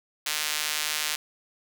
sawtooth tone with high-pass filter, 151.9 Hz, D#3, 41 cents flat, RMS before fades -29 dBFS, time 0.26-1.16 s, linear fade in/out 5 ms, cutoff 2500 Hz, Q 0.69, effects none

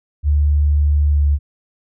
sine tone with pitch glide, 73.42 to 72.33 Hz, D2 to D2, 0 to -26 cents, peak -11 dBFS, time 0.23-1.39 s, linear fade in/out 50 ms, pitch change -26 cents, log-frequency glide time 1.11-1.24 s, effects none

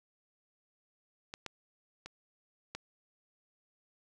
clicks, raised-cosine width 0.2 ms, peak -24 / -22 / -27 / -22 dBFS, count 4, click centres 1.339 / 1.463 / 2.06 / 2.75 s, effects none

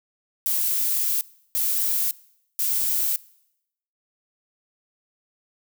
violet noise bursts at uneven times, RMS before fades -23 dBFS, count 3, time 0.46-1.21 / 1.55-2.11 / 2.59-3.16 s, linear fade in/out 0 ms, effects noise-tail reverb RT60 0.8 s tail -22 dB re dry

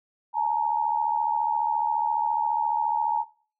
sine tone pair together, 855 / 929.5 Hz, A5 / A#5, -50 / -5 cents, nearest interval minor second, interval 145 cents, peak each -25 dBFS, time 0.33-3.25 s, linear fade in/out 50 ms, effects noise-tail reverb RT60 0.5 s tail -22 dB re dry

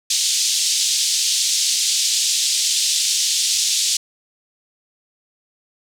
white band-pass noise, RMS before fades -19 dBFS, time 0.1-3.97 s, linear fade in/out 5 ms, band 3300 to 7600 Hz, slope 24 dB/octave, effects none

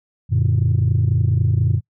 sine chord, Gb augmented, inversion none, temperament equal, 92.5 / 116.54 / 146.83 Hz, Gb2 / Bb2 / D3, 0 / 0 / 0 cents, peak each -17 / -16 / -20 dBFS, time 0.29-1.81 s, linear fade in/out 50 ms, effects noise-tail reverb RT60 0.1 s tail -24 dB re dry + tanh soft clip ceiling -9 dBFS

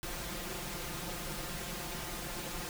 pink noise with comb filter, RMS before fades -40 dBFS, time 0.03-2.69 s, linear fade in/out 0 ms, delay 5.7 ms, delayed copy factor +0.8, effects none

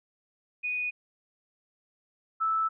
sine tone pair in turn, 2476 / 1313.9 Hz, D#7 / E6, -9 / -6 cents, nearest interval major seventh, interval 1097 cents, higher first, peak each -28 / -24 dBFS, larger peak second, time 0.63-0.91 / 2.4-2.69 s, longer second, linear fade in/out 20 ms, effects none

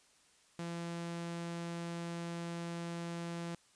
sawtooth tone, 170 Hz, F3, 46 cents flat, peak -35 dBFS, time 0.59-3.55 s, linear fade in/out 2 ms, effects white hiss -67 dBFS RMS until 3.75 s + resampled to 22050 Hz

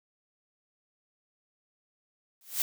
blue noise with exponential growth, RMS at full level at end -24 dBFS, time 2.41-2.62 s, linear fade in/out 1 ms, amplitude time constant 45 ms, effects none

